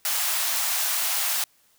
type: high-pass noise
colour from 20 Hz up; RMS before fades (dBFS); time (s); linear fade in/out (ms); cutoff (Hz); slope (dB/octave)
white; -25; 0.05-1.44; 2; 620; 48
effects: white hiss -62 dBFS RMS until 1.78 s